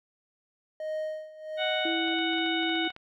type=tone with tremolo; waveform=triangle; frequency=622 Hz; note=D#5; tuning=1 cent flat; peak=-27 dBFS; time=0.8-2.14 s; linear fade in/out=2 ms; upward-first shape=sine; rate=1.4 Hz; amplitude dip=85%
type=harmonic tone; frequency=740 Hz; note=F#5; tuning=in tune; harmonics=1 / 2 / 3 / 4 / 5; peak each=-34 / -34 / -34 / -34 / -34 dBFS; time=1.57-2.92 s; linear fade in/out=50 ms
type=tone; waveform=sine; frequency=329.6 Hz; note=E4; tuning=in tune; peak=-29 dBFS; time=1.85-2.88 s; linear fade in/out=5 ms
type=clicks; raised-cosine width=0.3 ms; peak=-29 dBFS; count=11; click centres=2.081 / 2.187 / 2.333 / 2.383 / 2.462 / 2.631 / 2.694 / 2.755 / 2.851 / 2.904 / 2.964 s
effects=none